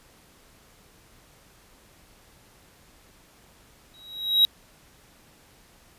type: tone with exponential growth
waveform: triangle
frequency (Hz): 3837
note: A#7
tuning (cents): +49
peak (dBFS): -11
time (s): 3.94-4.45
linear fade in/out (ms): 0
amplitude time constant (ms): 110
effects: pink hiss -56 dBFS RMS until 5.98 s + resampled to 32000 Hz